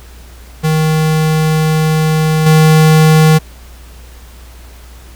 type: tone with level steps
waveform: square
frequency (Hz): 156.8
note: D#3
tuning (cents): +14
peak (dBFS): -10 / -5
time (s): 0.63-3.39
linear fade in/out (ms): 20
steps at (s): 2.46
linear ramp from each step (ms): 5
effects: added 60 Hz sine -33 dBFS peak until 5.15 s + pink hiss -41 dBFS RMS until 5.15 s